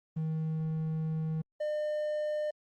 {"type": "tone pair in turn", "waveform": "triangle", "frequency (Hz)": [158.5, 603.3], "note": ["D#3", "D5"], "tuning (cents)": [32, 46], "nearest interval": "octave + major seventh", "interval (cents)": 2314, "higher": "second", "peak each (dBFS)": -28, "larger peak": "neither", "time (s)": [[0.16, 1.42], [1.6, 2.51]], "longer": "first", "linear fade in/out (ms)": 10, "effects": ["Opus 24 kbps"]}